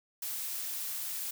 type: noise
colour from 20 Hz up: blue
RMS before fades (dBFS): -37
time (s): 0.22-1.31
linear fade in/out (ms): 5
effects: none